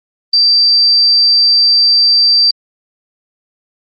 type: tone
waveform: sine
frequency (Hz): 4680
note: D8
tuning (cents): -7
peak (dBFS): -6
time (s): 0.33-2.51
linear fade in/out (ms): 5
effects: Opus 24 kbps

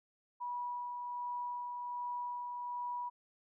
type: tone with tremolo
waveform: sine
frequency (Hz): 974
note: B5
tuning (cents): -24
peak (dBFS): -36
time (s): 0.4-3.1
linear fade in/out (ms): 20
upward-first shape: sine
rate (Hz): 1.3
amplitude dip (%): 30
effects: none

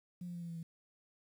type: tone with pitch steps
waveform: sine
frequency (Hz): 177.3 / 174.76 / 172.25 / 169.78 / 167.35 / 164.95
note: F3 / F3 / F3 / F3 / E3 / E3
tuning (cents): +26 / +1 / -24 / -49 / +26 / +1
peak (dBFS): -40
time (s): 0.21-0.63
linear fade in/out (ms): 5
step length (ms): 70
effects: tanh soft clip ceiling -36 dBFS + 11-bit

